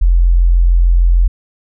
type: tone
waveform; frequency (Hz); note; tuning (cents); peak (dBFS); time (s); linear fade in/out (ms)
sine; 43.3; F1; -14; -6; 0.01-1.28; 10
effects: none